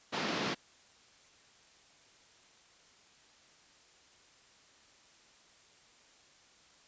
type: band-pass noise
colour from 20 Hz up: pink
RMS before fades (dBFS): -35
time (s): 0.12-0.55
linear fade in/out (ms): 20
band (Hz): 160 to 5100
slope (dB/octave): 24
effects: white hiss -62 dBFS RMS until 6.87 s + resampled to 16000 Hz